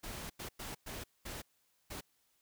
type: noise bursts at uneven times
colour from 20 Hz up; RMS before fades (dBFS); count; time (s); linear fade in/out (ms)
pink; -44; 6; 0.03-0.3 / 0.39-0.49 / 0.59-0.75 / 0.86-1.04 / 1.25-1.42 / 1.9-2.01; 10
effects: white hiss -75 dBFS RMS until 2.41 s